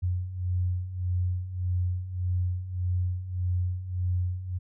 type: beating tone pair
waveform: sine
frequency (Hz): 89.1 / 90.8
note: F2 / F#2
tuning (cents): +35 / -32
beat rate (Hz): 1.7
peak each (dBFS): -32 / -27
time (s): 0.02-4.59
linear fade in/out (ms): 20
effects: none